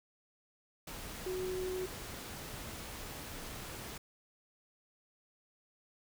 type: tone in noise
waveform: sine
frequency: 370 Hz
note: F#4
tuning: in tune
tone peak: -35 dBFS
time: 1.26-1.86 s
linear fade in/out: 5 ms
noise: pink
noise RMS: -45 dBFS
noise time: 0.87-3.98 s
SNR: +7 dB
effects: none